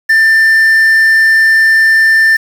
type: tone with quantisation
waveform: triangle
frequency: 1785 Hz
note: A6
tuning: 24 cents sharp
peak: -3 dBFS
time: 0.09-2.37 s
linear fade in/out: 10 ms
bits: 5
effects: none